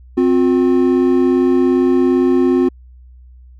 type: tone pair together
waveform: triangle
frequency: 260.9 / 358.4 Hz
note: C4 / F4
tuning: -5 / +45 cents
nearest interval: perfect fourth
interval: 550 cents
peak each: -11 dBFS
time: 0.17-2.69 s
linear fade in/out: 10 ms
effects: added 62 Hz sine -38 dBFS peak until 3.59 s